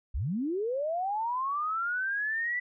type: linear sweep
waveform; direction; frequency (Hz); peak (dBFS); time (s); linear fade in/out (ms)
sine; up; 43.65 to 1985; -28; 0.14-2.6; 10
effects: none